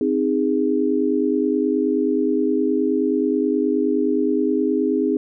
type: chord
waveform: sine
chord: Ab major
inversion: first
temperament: equal with one note detuned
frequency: 261.6 / 311.1 / 410.5 Hz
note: C4 / Eb4 / Ab4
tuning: 0 / 0 / -20 cents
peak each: -21 dBFS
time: 0.01-5.17 s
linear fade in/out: 2 ms
effects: none